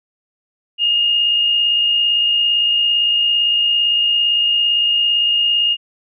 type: tone with amplitude modulation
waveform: sine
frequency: 2842 Hz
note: F7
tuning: 30 cents sharp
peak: -11 dBFS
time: 0.78-5.77 s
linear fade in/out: 50 ms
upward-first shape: sine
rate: 57.7 Hz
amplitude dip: 30%
effects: none